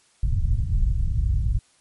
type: low-pass noise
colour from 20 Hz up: pink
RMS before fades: -21 dBFS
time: 0.23-1.59 s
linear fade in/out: 5 ms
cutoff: 110 Hz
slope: 24 dB/octave
effects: white hiss -60 dBFS RMS until 1.8 s + MP3 48 kbps